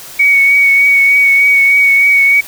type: tone with vibrato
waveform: sine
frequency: 2237 Hz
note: C#7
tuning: 15 cents sharp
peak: -5 dBFS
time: 0.19-2.41 s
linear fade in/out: 10 ms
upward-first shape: triangle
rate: 3.3 Hz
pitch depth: 21 cents each way
effects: white hiss -31 dBFS RMS until 2.47 s